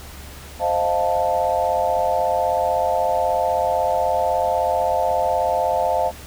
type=chord; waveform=sine; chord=F dominant seventh; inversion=second; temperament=equal; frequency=523.3 / 622.3 / 698.5 / 880 Hz; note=C5 / Eb5 / F5 / A5; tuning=0 / 0 / 0 / 0 cents; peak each=-24 / -23 / -21 / -23 dBFS; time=0.59-6.12 s; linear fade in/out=50 ms; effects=added 71 Hz sine -39 dBFS peak until 6.26 s + pink hiss -40 dBFS RMS until 6.26 s